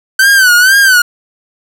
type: tone with vibrato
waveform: 45% pulse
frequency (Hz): 1524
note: G6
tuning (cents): -49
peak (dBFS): -4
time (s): 0.19-1.02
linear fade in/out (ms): 5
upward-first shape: sine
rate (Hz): 2.1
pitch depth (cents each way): 110
effects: none